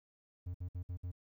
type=tone bursts; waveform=triangle; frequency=88.9 Hz; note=F2; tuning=31 cents sharp; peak=-36 dBFS; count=5; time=0.46-1.116 s; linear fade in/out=10 ms; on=84 ms; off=59 ms; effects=13-bit